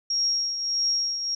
sine tone with tremolo, 5588 Hz, F8, in tune, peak -20 dBFS, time 0.1-1.35 s, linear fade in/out 5 ms, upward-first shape triangle, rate 1.6 Hz, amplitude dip 60%, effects none

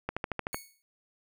click train, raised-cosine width 0.5 ms, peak -16 dBFS, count 7, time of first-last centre 0.09-0.545 s, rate 13.2 Hz
5% pulse tone with exponential decay, 2217 Hz, C#7, in tune, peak -26 dBFS, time 0.53-0.82 s, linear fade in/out 0 ms, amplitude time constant 62 ms
effects none

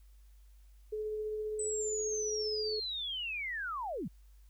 sine tone with tremolo, 428.5 Hz, A4, 46 cents flat, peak -33 dBFS, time 0.92-2.8 s, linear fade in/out 10 ms, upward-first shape triangle, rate 15 Hz, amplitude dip 25%
sine linear sweep, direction down, 8090 to 130.81 Hz, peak -35 dBFS, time 1.59-4.08 s, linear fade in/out 5 ms
effects added 50 Hz sine -55 dBFS peak until 4.49 s + white hiss -73 dBFS RMS until 4.49 s

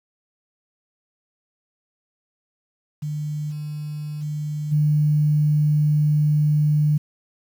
sine tone with level steps, 150 Hz, D3, 37 cents sharp, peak -24 / -27 / -24 / -15 dBFS, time 3.02-6.98 s, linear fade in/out 10 ms, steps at 3.5 / 4.21 / 4.71 s, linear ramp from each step 20 ms, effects 8-bit

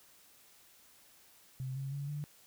sine tone with pitch steps, 130.81 / 135.97 / 141.34 / 146.91 Hz, C3 / C#3 / C#3 / D3, 0 / -33 / +34 / +1 cents, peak -36 dBFS, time 1.6-2.24 s, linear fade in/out 0 ms, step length 160 ms, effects white hiss -62 dBFS RMS until 2.46 s

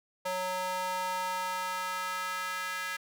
square tone with high-pass filter sweep, 184.2 Hz, F#3, 7 cents flat, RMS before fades -34 dBFS, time 0.25-2.97 s, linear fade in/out 10 ms, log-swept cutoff 680 to 1600 Hz, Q 2.6, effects none

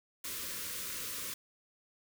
white band-stop noise, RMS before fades -40 dBFS, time 0.24-1.34 s, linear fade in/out 5 ms, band 590 to 1000 Hz, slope 96 dB/octave, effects none

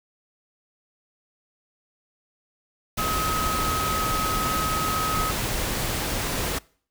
sine tone in noise, 1272 Hz, D#6, 38 cents sharp, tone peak -25 dBFS, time 2.98-5.31 s, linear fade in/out 10 ms, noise pink, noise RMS -27 dBFS, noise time 2.97-6.59 s, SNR -1 dB, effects noise-tail reverb RT60 0.5 s tail -24 dB re dry

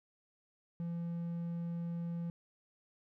triangle tone, 170 Hz, F3, 46 cents flat, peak -34 dBFS, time 0.8-2.3 s, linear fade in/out 0 ms, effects none

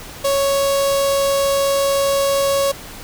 sawtooth tone with notch filter, 554.4 Hz, C#5, in tune, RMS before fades -17 dBFS, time 0.24-2.72 s, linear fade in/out 10 ms, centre 1900 Hz, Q 0.9, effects pink hiss -35 dBFS RMS until 3.03 s

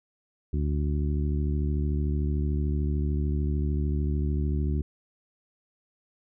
harmonic tone, 73.42 Hz, D2, in tune, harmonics 1 / 2 / 3 / 4 / 5, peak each -25 / -31 / -35 / -37 / -39 dBFS, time 0.53-4.82 s, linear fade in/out 5 ms, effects none

